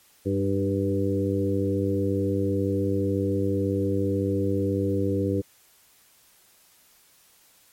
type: harmonic tone with a mistuned harmonic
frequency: 98 Hz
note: G2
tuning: in tune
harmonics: 1 / 2 / 3 / 4 / 5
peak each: -27 / -30 / -27 / -29 / -29 dBFS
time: 0.25-5.42 s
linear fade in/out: 20 ms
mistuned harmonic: 3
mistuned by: +22 cents
effects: white hiss -58 dBFS RMS until 7.72 s + MP3 64 kbps